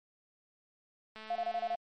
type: click train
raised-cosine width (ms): 0.3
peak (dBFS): -32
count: 129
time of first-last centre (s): 1.16-1.747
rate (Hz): 218
type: tone bursts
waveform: sine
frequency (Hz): 698.5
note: F5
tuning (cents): 0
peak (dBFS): -30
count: 6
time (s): 1.3-1.756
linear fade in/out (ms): 5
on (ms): 56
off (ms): 24
effects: MP3 48 kbps